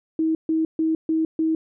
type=tone bursts; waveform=sine; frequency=319.9 Hz; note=D#4; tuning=48 cents sharp; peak=-18 dBFS; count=5; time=0.19-1.55 s; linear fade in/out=2 ms; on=160 ms; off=140 ms; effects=none